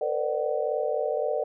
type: tone cluster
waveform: sine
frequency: 455.9 / 499.7 / 535 / 597 / 750 Hz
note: A#4 / B4 / C5 / D5 / F#5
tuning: -39 / +20 / +38 / +28 / +23 cents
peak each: -30 / -31 / -36 / -28 / -34 dBFS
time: 0.01-1.44 s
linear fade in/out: 5 ms
effects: none